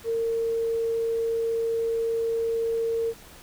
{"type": "tone", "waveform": "sine", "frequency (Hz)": 457.3, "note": "A#4", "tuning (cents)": -33, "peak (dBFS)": -23, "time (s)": [0.04, 3.14], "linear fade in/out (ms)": 50, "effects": ["pink hiss -48 dBFS RMS until 3.42 s"]}